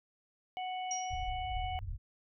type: harmonic tone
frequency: 740 Hz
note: F#5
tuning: in tune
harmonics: 1 / 3 / 4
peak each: -36 / -47 / -47 dBFS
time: 0.57-1.79 s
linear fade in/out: 0 ms
type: tone with exponential decay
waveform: sine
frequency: 5720 Hz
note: F8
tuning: 41 cents sharp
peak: -32 dBFS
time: 0.91-1.29 s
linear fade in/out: 2 ms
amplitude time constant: 81 ms
type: low-pass noise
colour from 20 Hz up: white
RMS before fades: -40 dBFS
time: 1.1-1.98 s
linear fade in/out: 20 ms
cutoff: 100 Hz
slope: 48 dB/octave
effects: none